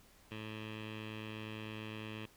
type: tone with low-pass filter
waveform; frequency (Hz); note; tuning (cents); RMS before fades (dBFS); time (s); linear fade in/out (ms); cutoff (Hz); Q
15% pulse; 108.7; A2; -21; -45; 0.31-2.26; 5; 2900; 5.5
effects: pink hiss -64 dBFS RMS until 2.36 s